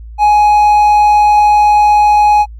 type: tone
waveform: triangle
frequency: 836 Hz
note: G#5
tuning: 11 cents sharp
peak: -3 dBFS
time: 0.18-2.46 s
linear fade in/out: 50 ms
effects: added 56 Hz sine -27 dBFS peak until 2.59 s + AAC 64 kbps